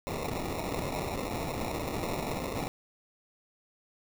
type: noise with sample-and-hold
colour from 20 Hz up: violet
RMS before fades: -34 dBFS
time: 0.07-2.68 s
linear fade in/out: 0 ms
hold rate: 1575 Hz
effects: none